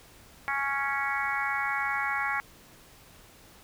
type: harmonic tone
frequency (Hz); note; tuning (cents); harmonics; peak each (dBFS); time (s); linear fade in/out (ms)
277.2; C#4; 0; 3 / 4 / 5 / 6 / 7 / 8; -34 / -34 / -34 / -34 / -34 / -34; 0.48-2.4; 0
effects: pink hiss -54 dBFS RMS until 3.63 s